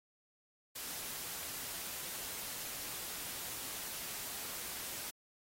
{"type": "noise", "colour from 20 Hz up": "white", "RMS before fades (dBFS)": -43, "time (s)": [0.75, 5.11], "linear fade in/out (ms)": 10, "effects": ["AAC 48 kbps"]}